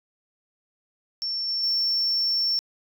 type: tone with level steps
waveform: sine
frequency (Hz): 5430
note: F8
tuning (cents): -50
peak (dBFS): -25 / -23 / -19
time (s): 1.22-2.59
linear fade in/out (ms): 0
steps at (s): 1.48 / 1.63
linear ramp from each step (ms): 5
effects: tanh soft clip ceiling -19 dBFS